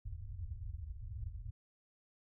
white low-pass noise, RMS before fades -44 dBFS, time 0.05-1.51 s, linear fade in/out 10 ms, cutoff 110 Hz, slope 96 dB/octave, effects none

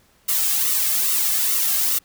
blue noise with flanger, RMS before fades -20 dBFS, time 0.28-1.99 s, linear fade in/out 10 ms, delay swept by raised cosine 1.2 to 2.12 ms, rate 2.4 Hz, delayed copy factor -0.65, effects pink hiss -58 dBFS RMS until 2.04 s

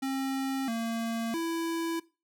square tone with pitch steps, 268.3 / 228.7 / 331.6 Hz, C4 / A#3 / E4, +44 / -33 / +10 cents, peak -30 dBFS, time 0.02-2 s, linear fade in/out 10 ms, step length 660 ms, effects noise-tail reverb RT60 0.3 s tail -20 dB re dry

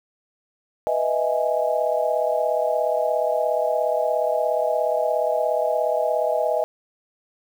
sine chord, E major seventh, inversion second, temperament equal, 493.9 / 622.3 / 659.3 / 830.6 Hz, B4 / D#5 / E5 / G#5, 0 / 0 / 0 / 0 cents, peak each -26 / -22 / -25 / -27 dBFS, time 0.87-6.64 s, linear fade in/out 0 ms, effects 8-bit

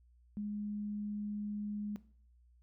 sine tone, 207.7 Hz, G#3, in tune, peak -36 dBFS, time 0.37-1.96 s, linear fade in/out 0 ms, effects noise-tail reverb RT60 0.5 s tail -17 dB re dry + added 60 Hz sine -62 dBFS peak until 2.62 s

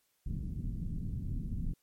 pink low-pass noise, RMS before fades -36 dBFS, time 0.26-1.74 s, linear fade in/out 5 ms, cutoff 210 Hz, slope 24 dB/octave, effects white hiss -75 dBFS RMS until 1.82 s + MP3 64 kbps

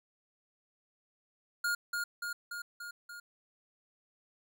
square tone with echo, 1423 Hz, F6, 32 cents sharp, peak -30 dBFS, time 1.64-1.75 s, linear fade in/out 5 ms, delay 290 ms, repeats 5, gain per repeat -3 dB, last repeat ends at 3.2 s, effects none

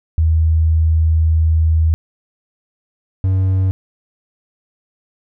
sine / triangle tone pair in turn, 80 / 94.51 Hz, D#2 / F#2, +49 / +37 cents, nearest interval minor third, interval 288 cents, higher second, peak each -10 dBFS, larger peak neither, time 0.18-1.94 / 3.24-3.71 s, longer first, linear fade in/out 0 ms, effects none

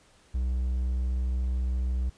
triangle tone, 62.9 Hz, B1, 32 cents sharp, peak -23 dBFS, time 0.34-2.1 s, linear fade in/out 10 ms, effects pink hiss -60 dBFS RMS until 2.17 s + resampled to 22050 Hz

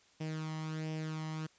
sawtooth tone with flanger, 157.1 Hz, D#3, 17 cents sharp, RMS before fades -39 dBFS, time 0.2-1.47 s, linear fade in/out 10 ms, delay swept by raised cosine 0.36 to 1 ms, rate 1.4 Hz, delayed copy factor +0.6, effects white hiss -66 dBFS RMS until 1.58 s + resampled to 16000 Hz

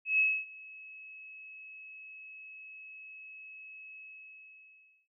sine tone with ADSR envelope, 2577 Hz, E7, 40 cents flat, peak -22 dBFS, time 0.05-5.08 s, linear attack 140 ms, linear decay 260 ms, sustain -24 dB, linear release 1100 ms, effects none

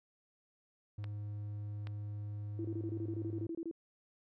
triangle tone, 103.83 Hz, G#2, in tune, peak -37 dBFS, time 0.98-3.47 s, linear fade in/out 5 ms
clicks, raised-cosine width 0.3 ms, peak -32 dBFS, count 2, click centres 1.042 / 1.871 s
sine tone bursts, 331.4 Hz, E4, 9 cents sharp, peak -37 dBFS, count 14, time 2.59-3.713 s, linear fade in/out 2 ms, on 57 ms, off 25 ms
effects none

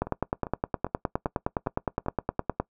two click trains, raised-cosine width 1 ms, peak -11 / -21 dBFS, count 26 / 6, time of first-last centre 0.02-2.6 / 0.07-2.062 s, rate 9.69 / 2.51 Hz, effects noise-tail reverb RT60 0.1 s tail -21 dB re dry

